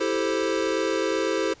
square chord, A minor seventh, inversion second, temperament equal, 329.6 / 392 / 440 / 523.3 Hz, E4 / G4 / A4 / C5, 0 / 0 / 0 / 0 cents, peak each -29 dBFS, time 0-1.54 s, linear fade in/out 10 ms, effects pink hiss -52 dBFS RMS until 1.6 s + resampled to 16000 Hz

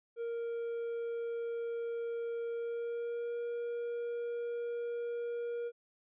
triangle tone with pitch glide, 466.2 to 473.5 Hz, A#4 to A#4, 0 to +27 cents, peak -33 dBFS, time 0.16-5.72 s, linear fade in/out 50 ms, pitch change +27 cents, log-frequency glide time 2.52-3.38 s, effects resampled to 8000 Hz

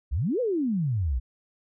sine exponential two-way sweep, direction up then down, 55.7 to 525 to 55.7 Hz, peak -23 dBFS, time 0.11-1.2 s, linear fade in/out 20 ms, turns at 0.4 s, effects none

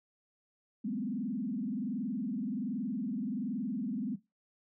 sine tone with frequency modulation, 228.9 Hz, A#3, 31 cents flat, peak -32 dBFS, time 0.84-4.16 s, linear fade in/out 10 ms, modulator 21.3 Hz, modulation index 1.8, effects noise-tail reverb RT60 0.2 s tail -17 dB re dry

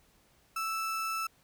35% pulse tone, 1318.5 Hz, E6, in tune, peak -30 dBFS, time 0.56-1.27 s, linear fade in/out 5 ms, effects pink hiss -66 dBFS RMS until 1.43 s

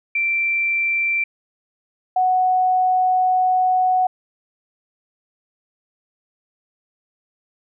sine tone pair in turn, 2349 / 739.9 Hz, D7 / F#5, 0 / 0 cents, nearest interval octave + minor sixth, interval 2000 cents, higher first, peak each -17 / -14 dBFS, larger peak second, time 0.15-1.24 / 2.16-4.07 s, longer second, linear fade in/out 5 ms, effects none

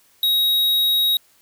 square tone, 3800 Hz, A#7, 33 cents sharp, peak -16 dBFS, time 0.23-1.17 s, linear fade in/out 2 ms, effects white hiss -57 dBFS RMS until 1.41 s

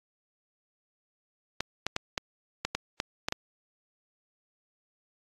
clicks, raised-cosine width 0.2 ms, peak -11 dBFS, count 9, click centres 1.606 / 1.866 / 1.964 / 2.178 / 2.65 / 2.75 / 3.001 / 3.285 / 3.324 s, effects AAC 32 kbps

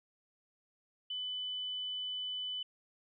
sine tone, 3000 Hz, F#7, 23 cents sharp, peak -36 dBFS, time 1.1-2.63 s, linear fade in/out 5 ms, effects none

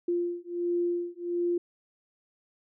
sine beating tone pair, 347.6 / 349 Hz, F4 / F4, -8 / -1 cents, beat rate 1.4 Hz, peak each -30 dBFS, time 0.08-1.58 s, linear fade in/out 5 ms, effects none

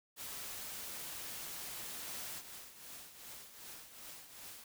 white noise, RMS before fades -45 dBFS, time 0.16-2.43 s, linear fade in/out 50 ms
white noise with tremolo, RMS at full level -49 dBFS, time 2.07-4.64 s, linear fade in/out 2 ms, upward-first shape triangle, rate 2.6 Hz, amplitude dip 65%
effects none

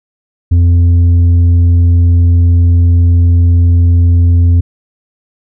triangle tone with tanh clipping, 86.2 Hz, F2, 22 cents flat, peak -5 dBFS, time 0.51-4.61 s, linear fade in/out 10 ms, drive 9 dB, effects none

